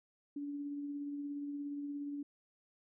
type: tone with tremolo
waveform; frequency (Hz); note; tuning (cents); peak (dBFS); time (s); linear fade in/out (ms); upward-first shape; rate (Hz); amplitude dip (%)
sine; 287; D4; -40; -37; 0.36-2.23; 5; triangle; 17; 30
effects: none